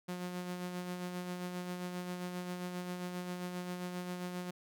sawtooth tone with tremolo, 179.3 Hz, F3, 46 cents sharp, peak -33 dBFS, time 0.08-4.51 s, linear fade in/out 10 ms, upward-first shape sine, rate 7.5 Hz, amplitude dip 40%, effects none

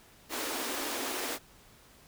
pink high-pass noise, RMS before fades -35 dBFS, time 0.29-1.39 s, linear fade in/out 50 ms, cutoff 240 Hz, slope 96 dB/octave, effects pink hiss -58 dBFS RMS until 2.07 s

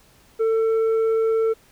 triangle tone with tanh clipping, 447.2 Hz, A4, 28 cents sharp, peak -18 dBFS, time 0.39-1.54 s, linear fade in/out 20 ms, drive 9 dB, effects pink hiss -55 dBFS RMS until 1.71 s

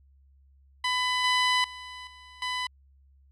15% pulse tone with level steps, 1000 Hz, B5, 21 cents sharp, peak -18 / -15 / -33 / -41 / -22 dBFS, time 0.84-2.67 s, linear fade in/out 5 ms, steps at 1.24 / 1.64 / 2.07 / 2.42 s, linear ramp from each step 2 ms, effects added 68 Hz sine -56 dBFS peak until 3.31 s + low-pass 7000 Hz 12 dB/octave

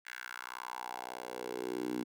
10% pulse tone with high-pass filter sweep, 61.74 Hz, B1, in tune, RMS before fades -41 dBFS, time 0.05-2.04 s, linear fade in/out 20 ms, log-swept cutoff 1800 to 270 Hz, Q 3.5, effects none

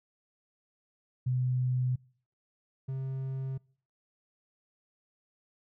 sine / triangle tone pair in turn, 126.6 / 133.13 Hz, B2 / C3, +43 / +30 cents, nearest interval minor second, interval 87 cents, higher second, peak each -26 / -30 dBFS, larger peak first, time 1.26-1.96 / 2.88-3.58 s, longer neither, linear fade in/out 10 ms, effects noise-tail reverb RT60 0.5 s tail -25 dB re dry

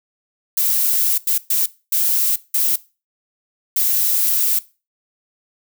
violet noise bursts at uneven times, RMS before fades -17 dBFS, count 6, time 0.57-1.18 / 1.27-1.38 / 1.5-1.66 / 1.92-2.36 / 2.54-2.76 / 3.76-4.59 s, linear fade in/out 5 ms, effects noise-tail reverb RT60 0.3 s tail -19 dB re dry

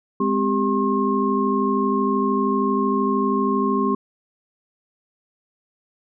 sine tone cluster, 206.3 / 259.2 / 395.7 / 1073 Hz, G#3 / C4 / G4 / C6, -11 / -16 / +16 / +43 cents, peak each -23 dBFS, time 0.2-3.95 s, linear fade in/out 5 ms, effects none

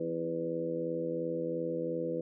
harmonic tone with a mistuned harmonic, 82.9 Hz, E2, 10 cents sharp, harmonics 2 / 3 / 4 / 5 / 6 / 7, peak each -41 / -43 / -37 / -43 / -34 / -46 dBFS, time 0-2.21 s, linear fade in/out 5 ms, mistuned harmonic 3, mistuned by +38 cents, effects none

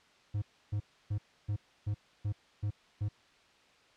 triangle tone bursts, 103.4 Hz, G#2, 7 cents flat, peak -28 dBFS, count 8, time 0.34-3.088 s, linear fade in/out 10 ms, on 81 ms, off 300 ms, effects white hiss -63 dBFS RMS until 3.96 s + low-pass 4000 Hz 12 dB/octave

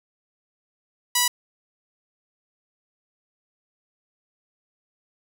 5% pulse tone, 980 Hz, B5, 14 cents flat, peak -6 dBFS, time 1.15-1.28 s, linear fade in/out 5 ms, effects none

